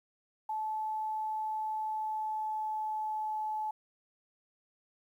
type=tone with pitch glide; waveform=sine; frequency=867 to 861.5 Hz; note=A5 to A5; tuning=-26 to -37 cents; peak=-32 dBFS; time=0.49-3.71 s; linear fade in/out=5 ms; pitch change=-11 cents; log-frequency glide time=1.83-3.41 s; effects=11-bit